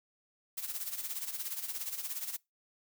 blue noise with tremolo, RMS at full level -36 dBFS, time 0.57-2.37 s, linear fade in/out 10 ms, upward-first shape sine, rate 17 Hz, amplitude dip 70%, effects noise-tail reverb RT60 0.2 s tail -24 dB re dry

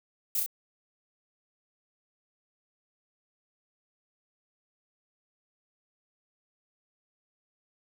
violet noise with echo, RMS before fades -29 dBFS, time 0.35-0.4 s, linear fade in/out 2 ms, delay 31 ms, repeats 2, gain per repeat -2 dB, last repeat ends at 0.462 s, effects none

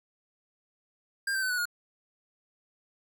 square tone with pitch steps, 1600 / 1557.1 / 1515.4 / 1474.9 / 1435.4 Hz, G6 / G6 / F#6 / F#6 / F6, +35 / -12 / +41 / -6 / +47 cents, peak -28 dBFS, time 1.27-1.655 s, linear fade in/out 5 ms, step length 77 ms, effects none

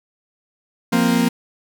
40% pulse chord, F suspended fourth, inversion none, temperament equal, 174.61 / 233.1 / 261.6 Hz, F3 / Bb3 / C4, 0 / 0 / 0 cents, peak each -20 / -16 / -19 dBFS, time 0.92-1.29 s, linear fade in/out 10 ms, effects none

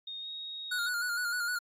sine tone with pitch glide, 3700 to 3758 Hz, A#7 to A#7, -14 to +13 cents, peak -38 dBFS, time 0.07-0.89 s, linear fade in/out 5 ms, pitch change +27 cents, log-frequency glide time 0.2-0.28 s
square tone with vibrato, 1440 Hz, F#6, 47 cents flat, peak -31 dBFS, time 0.71-1.59 s, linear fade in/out 10 ms, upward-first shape square, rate 6.5 Hz, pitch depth 40 cents each way
effects AAC 48 kbps

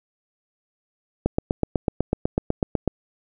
click train, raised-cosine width 2 ms, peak -6 dBFS, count 14, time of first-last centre 1.26-2.877 s, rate 8.04 Hz, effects none

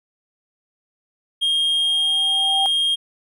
triangle tone, 3231 Hz, G#7, 48 cents flat, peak -15 dBFS, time 1.41-2.96 s, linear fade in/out 20 ms
sine tone with exponential growth, 780 Hz, G5, 9 cents flat, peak -19 dBFS, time 1.6-2.66 s, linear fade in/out 0 ms, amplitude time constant 230 ms
effects none

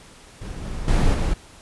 brown noise with level steps, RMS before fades -31 / -29 / -17 / -21 dBFS, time 0.41-1.34 s, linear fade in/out 10 ms, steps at 0.65 / 0.88 / 1.14 s, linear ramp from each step 2 ms, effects pink hiss -47 dBFS RMS until 1.61 s + resampled to 24000 Hz

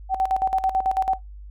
sine tone with tremolo, 763 Hz, G5, 47 cents flat, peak -17 dBFS, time 0.09-1.19 s, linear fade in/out 50 ms, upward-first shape square, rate 9.1 Hz, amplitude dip 75%, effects noise-tail reverb RT60 0.2 s tail -22 dB re dry + added 50 Hz sine -37 dBFS peak until 1.5 s

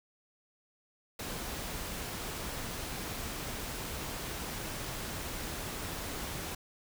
pink noise, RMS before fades -39 dBFS, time 1.19-6.55 s, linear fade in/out 5 ms, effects none

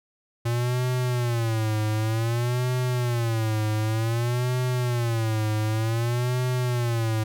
square tone with vibrato, 116.54 Hz, A#2, in tune, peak -23 dBFS, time 0.45-7.24 s, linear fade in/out 10 ms, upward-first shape sine, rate 0.54 Hz, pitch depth 140 cents each way, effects none

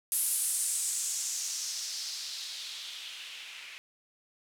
violet noise with low-pass filter sweep, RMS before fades -35 dBFS, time 0.12-3.78 s, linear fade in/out 0 ms, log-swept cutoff 11000 to 2400 Hz, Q 2.6, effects none

